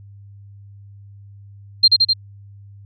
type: tone with echo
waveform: sine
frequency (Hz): 4182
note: C8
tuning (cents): -2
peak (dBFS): -6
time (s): 1.83-1.88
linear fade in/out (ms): 10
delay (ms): 85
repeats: 3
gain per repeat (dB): -2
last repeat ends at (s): 2.135
effects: added 100 Hz sine -39 dBFS peak until 2.85 s